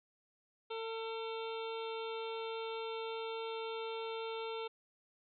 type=harmonic tone; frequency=450.3 Hz; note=A4; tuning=40 cents sharp; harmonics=1 / 2 / 3 / 5 / 6 / 7 / 8 / 9; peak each=-40 / -46 / -49 / -54 / -52 / -55 / -51 / -59 dBFS; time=0.7-4.68 s; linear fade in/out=10 ms; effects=none

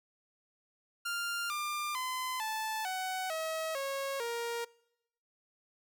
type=tone with pitch steps; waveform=sawtooth; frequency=1396.9 / 1195.2 / 1022.6 / 874.9 / 748.6 / 640.5 / 548 / 468.9 Hz; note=F6 / D6 / C6 / A5 / F#5 / E5 / C#5 / A#4; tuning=0 / +30 / -40 / -10 / +20 / -50 / -20 / +10 cents; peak=-30 dBFS; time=1.05-4.65 s; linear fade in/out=10 ms; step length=450 ms; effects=noise-tail reverb RT60 0.9 s tail -25 dB re dry

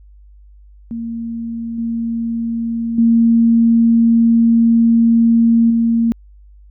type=tone with level steps; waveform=sine; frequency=230.5 Hz; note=A#3; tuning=19 cents flat; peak=-21 / -17 / -8 / -11 dBFS; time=0.91-6.12 s; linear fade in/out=0 ms; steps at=1.78 / 2.98 / 5.7 s; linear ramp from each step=5 ms; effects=added 50 Hz sine -40 dBFS peak until 6.7 s

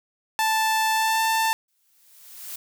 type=tone with pitch glide; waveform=sawtooth; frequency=880 to 890.2 Hz; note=A5 to A5; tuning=0 to +20 cents; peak=-16 dBFS; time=0.39-1.53 s; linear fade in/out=0 ms; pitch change=+20 cents; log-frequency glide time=0.94-1.22 s
type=noise with exponential growth; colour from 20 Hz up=blue; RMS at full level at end=-33 dBFS; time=1.68-2.56 s; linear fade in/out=5 ms; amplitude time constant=190 ms
effects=none

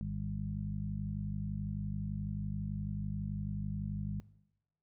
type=harmonic tone with a mistuned harmonic; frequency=51.7 Hz; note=G#1; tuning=7 cents flat; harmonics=1 / 2 / 3 / 4; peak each=-41 / -41 / -40 / -41 dBFS; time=0.01-4.2 s; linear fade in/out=0 ms; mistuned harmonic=4; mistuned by=-44 cents; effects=noise-tail reverb RT60 0.9 s tail -20 dB re dry

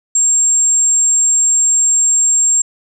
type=tone; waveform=sine; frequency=7459 Hz; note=A#8; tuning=in tune; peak=-9 dBFS; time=0.15-2.62 s; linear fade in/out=5 ms; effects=none

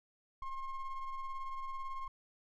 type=ring-modulated tone; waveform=triangle; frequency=539 Hz; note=C#5; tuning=49 cents flat; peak=-33 dBFS; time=0.42-2.08 s; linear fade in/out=5 ms; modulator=530 Hz; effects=none

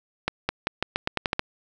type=accelerating click train; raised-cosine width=0.3 ms; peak=-7 dBFS; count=10; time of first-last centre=0.28-1.394 s; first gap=210 ms; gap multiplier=0.86; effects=none

